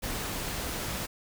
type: noise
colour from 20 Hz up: pink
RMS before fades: -34 dBFS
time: 0.02-1.07 s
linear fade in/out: 20 ms
effects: none